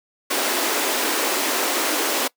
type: high-pass noise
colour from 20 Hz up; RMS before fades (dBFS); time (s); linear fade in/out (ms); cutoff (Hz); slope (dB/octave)
pink; -22; 0.3-2.28; 10; 270; 48
effects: noise-tail reverb RT60 0.1 s tail -22 dB re dry